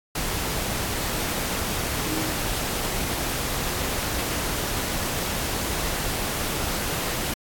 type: tone in noise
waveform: sine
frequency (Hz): 314.6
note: D#4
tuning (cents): +19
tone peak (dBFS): -29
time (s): 2.06-2.32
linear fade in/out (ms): 5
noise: pink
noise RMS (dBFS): -27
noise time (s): 0.15-7.34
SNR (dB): -5
effects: AAC 64 kbps